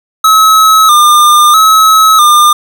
square tone with vibrato, 1244.5 Hz, D#6, in tune, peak -3 dBFS, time 0.24-2.53 s, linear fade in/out 5 ms, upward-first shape square, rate 0.77 Hz, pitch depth 59 cents each way, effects none

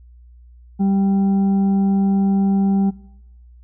sine tone with frequency modulation, 196 Hz, G3, in tune, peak -14 dBFS, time 0.79-2.91 s, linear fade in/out 20 ms, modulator 587 Hz, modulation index 0.29, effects noise-tail reverb RT60 0.9 s tail -22 dB re dry + added 60 Hz sine -42 dBFS peak until 3.63 s

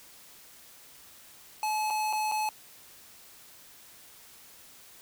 square tone with dropouts, 858 Hz, A5, 44 cents flat, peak -28 dBFS, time 1.63-2.49 s, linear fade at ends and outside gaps 1 ms, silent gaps 1.902-1.906 / 2.128-2.132 / 2.315-2.32 s, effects white hiss -53 dBFS RMS until 5.01 s

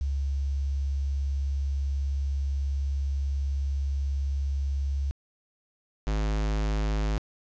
sine / square tone pair in turn, 69.3 / 52.46 Hz, C#2 / G#1, 0 / +18 cents, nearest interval perfect fourth, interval 482 cents, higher first, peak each -25 dBFS, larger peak neither, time 0.01-5.11 / 6.07-7.18 s, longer first, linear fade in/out 0 ms, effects resampled to 16000 Hz + 9-bit

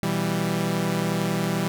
sawtooth chord, E minor, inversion second, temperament equal, 123.47 / 164.81 / 196 Hz, B2 / E3 / G3, 0 / 0 / 0 cents, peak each -27 / -22 / -22 dBFS, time 0.03-1.68 s, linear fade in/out 0 ms, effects none

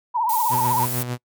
sine tone with vibrato, 925 Hz, A#5, 14 cents flat, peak -18 dBFS, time 0.14-0.86 s, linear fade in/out 20 ms, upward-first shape triangle, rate 16 Hz, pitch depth 140 cents each way
violet noise, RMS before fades -26 dBFS, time 0.29-1.03 s, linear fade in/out 5 ms
sawtooth tone with tremolo, 123 Hz, B2, 7 cents flat, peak -19 dBFS, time 0.49-1.18 s, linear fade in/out 50 ms, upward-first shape sine, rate 6.6 Hz, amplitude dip 50%
effects noise-tail reverb RT60 0.1 s tail -25 dB re dry + MP3 96 kbps

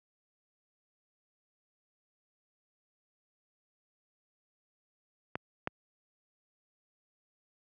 clicks, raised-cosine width 0.5 ms, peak -18 / -16 dBFS, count 2, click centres 5.355 / 5.674 s, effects high-pass 100 Hz 12 dB/octave

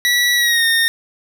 25% pulse tone with pitch glide, 1945 to 1836.9 Hz, B6 to A#6, -27 to -26 cents, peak -9 dBFS, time 0.05-0.88 s, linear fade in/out 0 ms, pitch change -99 cents, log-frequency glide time 0.35-0.65 s, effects none

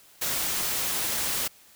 white noise, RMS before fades -28 dBFS, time 0.21-1.48 s, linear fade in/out 10 ms, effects white hiss -55 dBFS RMS until 1.75 s

